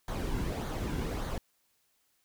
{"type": "noise with flanger", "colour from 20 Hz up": "brown", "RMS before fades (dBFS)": -34, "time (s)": [0.08, 1.38], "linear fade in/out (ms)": 2, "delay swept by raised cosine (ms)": [0.37, 1.67], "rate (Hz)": 1.7, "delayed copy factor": -0.5, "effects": ["white hiss -73 dBFS RMS until 2.24 s"]}